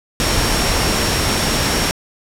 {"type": "tone in noise", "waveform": "sine", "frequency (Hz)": 5530, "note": "F8", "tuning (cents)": -18, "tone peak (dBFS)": -25, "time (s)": [0.2, 1.91], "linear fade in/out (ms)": 0, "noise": "pink", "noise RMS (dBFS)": -17, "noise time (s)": [0.2, 1.91], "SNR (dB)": -11, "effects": ["low-pass 11000 Hz 12 dB/octave"]}